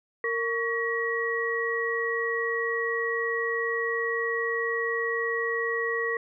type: tone cluster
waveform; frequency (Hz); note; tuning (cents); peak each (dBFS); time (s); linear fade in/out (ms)
sine; 461.5 / 1124 / 1909; A#4 / C#6 / A#6; -17 / +24 / +41; -29 / -34 / -28; 0.24-6.17; 2
effects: none